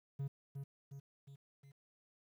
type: tone with echo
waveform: triangle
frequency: 138.59 Hz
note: C#3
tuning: in tune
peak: -35 dBFS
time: 0.19-0.28 s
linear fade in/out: 10 ms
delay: 360 ms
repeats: 4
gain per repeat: -5 dB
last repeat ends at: 1.72 s
effects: 12-bit